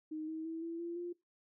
sine tone with pitch steps, 311.1 / 318.4 / 325.8 / 333.4 / 341.2 / 349.2 Hz, D#4 / D#4 / E4 / E4 / F4 / F4, 0 / +40 / -20 / +20 / -40 / 0 cents, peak -38 dBFS, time 0.11-1.13 s, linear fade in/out 10 ms, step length 170 ms, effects noise-tail reverb RT60 0.2 s tail -21 dB re dry

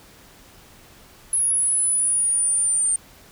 sine linear sweep, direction down, 10548 to 8870 Hz, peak -16 dBFS, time 1.33-2.96 s, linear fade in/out 2 ms, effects tanh soft clip ceiling -15 dBFS + pink hiss -49 dBFS RMS until 3.31 s

